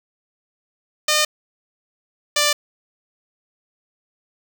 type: tone pair in turn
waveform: 5% pulse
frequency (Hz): 608 / 590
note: D#5 / D5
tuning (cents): -40 / +8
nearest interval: minor second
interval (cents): 52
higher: first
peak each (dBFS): -4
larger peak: neither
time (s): 1.08-1.25 / 2.36-2.53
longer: neither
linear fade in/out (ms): 5
effects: none